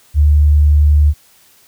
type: tone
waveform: sine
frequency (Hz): 74.1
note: D2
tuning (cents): +16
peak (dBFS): -6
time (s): 0.14-1.14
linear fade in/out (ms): 50
effects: white hiss -49 dBFS RMS until 1.67 s